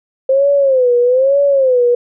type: tone with vibrato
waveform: sine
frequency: 523.3 Hz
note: C5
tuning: in tune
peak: -8 dBFS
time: 0.29-1.95 s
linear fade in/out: 5 ms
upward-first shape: sine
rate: 1.1 Hz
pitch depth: 140 cents each way
effects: none